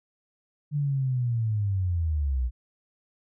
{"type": "linear sweep", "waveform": "sine", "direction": "down", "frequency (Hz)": [148.9, 58.27], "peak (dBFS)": -23, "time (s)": [0.71, 2.51], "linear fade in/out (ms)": 50, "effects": []}